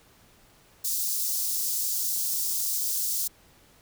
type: high-pass noise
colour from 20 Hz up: white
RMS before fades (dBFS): -28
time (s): 0.84-3.28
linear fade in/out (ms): 10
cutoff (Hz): 4900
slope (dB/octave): 24
effects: pink hiss -58 dBFS RMS until 3.81 s